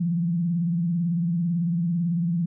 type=tone with vibrato; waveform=sine; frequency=170.9 Hz; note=F3; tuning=37 cents flat; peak=-21 dBFS; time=0-2.46 s; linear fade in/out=10 ms; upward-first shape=sine; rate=18 Hz; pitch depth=85 cents each way; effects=none